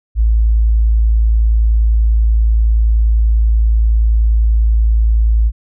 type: tone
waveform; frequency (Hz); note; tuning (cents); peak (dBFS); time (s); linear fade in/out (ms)
sine; 55.2; A1; +6; -8; 0.15-5.52; 50
effects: none